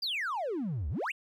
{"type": "exponential two-way sweep", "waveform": "triangle", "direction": "down then up", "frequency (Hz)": [4978, 65.41, 3048], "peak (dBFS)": -28, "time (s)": [0.02, 1.12], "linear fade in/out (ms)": 10, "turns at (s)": 0.89, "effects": ["tanh soft clip ceiling -26 dBFS"]}